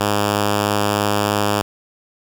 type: tone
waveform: 5% pulse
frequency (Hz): 103.1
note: G#2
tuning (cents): -12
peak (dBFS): -5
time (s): 0-1.62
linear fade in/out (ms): 10
effects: none